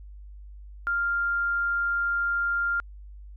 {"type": "tone", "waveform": "sine", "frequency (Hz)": 1396.9, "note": "F6", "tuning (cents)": 0, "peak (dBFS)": -23, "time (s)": [0.87, 2.8], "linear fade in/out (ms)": 0, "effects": ["added 50 Hz sine -41 dBFS peak until 3.36 s"]}